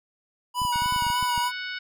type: tone with vibrato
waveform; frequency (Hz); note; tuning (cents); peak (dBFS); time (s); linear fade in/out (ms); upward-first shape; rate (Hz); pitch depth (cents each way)
square; 977; B5; -19; -24; 0.54-1.52; 50; sine; 3.3; 31
type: clicks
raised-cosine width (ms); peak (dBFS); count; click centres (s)
5; -24; 12; 0.618 / 0.651 / 0.759 / 0.821 / 0.86 / 0.924 / 0.962 / 1.023 / 1.067 / 1.102 / 1.227 / 1.378
type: harmonic tone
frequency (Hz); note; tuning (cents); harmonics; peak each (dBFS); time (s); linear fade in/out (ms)
740; F#5; 0; 2 / 3 / 4 / 5 / 6 / 7; -33 / -37 / -39 / -41 / -43 / -44; 0.72-1.79; 10
effects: none